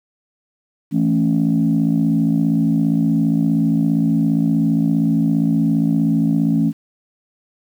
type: chord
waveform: sine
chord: A major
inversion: second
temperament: equal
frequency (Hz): 164.81 / 220 / 277.2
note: E3 / A3 / C#4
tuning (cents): 0 / 0 / 0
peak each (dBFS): -17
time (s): 0.91-6.73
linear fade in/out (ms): 50
effects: tanh soft clip ceiling -7 dBFS + 8-bit